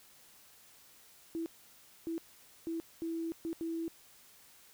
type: tone bursts at uneven times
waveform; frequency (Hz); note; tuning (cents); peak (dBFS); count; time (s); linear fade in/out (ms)
sine; 329.6; E4; 0; -34; 6; 1.35-1.46 / 2.07-2.18 / 2.67-2.8 / 3.02-3.32 / 3.45-3.53 / 3.61-3.88; 0
effects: white hiss -60 dBFS RMS until 4.73 s